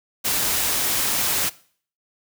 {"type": "noise", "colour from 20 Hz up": "white", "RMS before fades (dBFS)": -22, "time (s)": [0.24, 1.5], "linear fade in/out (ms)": 20, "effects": ["noise-tail reverb RT60 0.5 s tail -20 dB re dry"]}